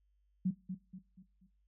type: tone with echo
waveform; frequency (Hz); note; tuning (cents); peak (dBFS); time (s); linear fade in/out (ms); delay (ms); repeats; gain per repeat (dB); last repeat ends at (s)
sine; 185; F#3; 0; -28; 0.45-0.51; 10; 240; 4; -8; 1.47
effects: noise-tail reverb RT60 0.3 s tail -18 dB re dry + added 50 Hz sine -70 dBFS peak until 1.67 s